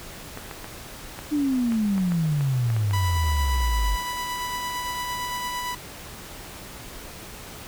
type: clicks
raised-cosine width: 0.5 ms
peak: -20 dBFS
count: 11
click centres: 0.374 / 0.512 / 0.644 / 1.19 / 1.721 / 1.98 / 2.12 / 2.409 / 2.702 / 2.765 / 2.91 s
type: exponential sweep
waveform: sine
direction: down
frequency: 304.2 to 48.18 Hz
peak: -20 dBFS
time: 1.31-3.97 s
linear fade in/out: 20 ms
type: tone with tremolo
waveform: sawtooth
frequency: 987.8 Hz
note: B5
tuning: in tune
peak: -23 dBFS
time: 2.93-5.75 s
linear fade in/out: 5 ms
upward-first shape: sine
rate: 8.8 Hz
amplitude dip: 25%
effects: pink hiss -40 dBFS RMS until 7.67 s